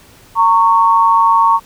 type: tone pair together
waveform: sine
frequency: 916.7 / 1108.7 Hz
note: A#5 / C#6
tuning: -29 / 0 cents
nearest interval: minor third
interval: 329 cents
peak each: -10 dBFS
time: 0.35-1.6 s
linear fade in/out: 50 ms
effects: pink hiss -44 dBFS RMS until 1.65 s